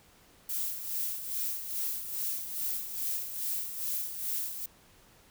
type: noise with tremolo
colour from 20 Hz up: violet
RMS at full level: -32 dBFS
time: 0.49-4.66 s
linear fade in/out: 5 ms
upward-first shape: sine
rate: 2.4 Hz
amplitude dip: 60%
effects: pink hiss -60 dBFS RMS until 5.3 s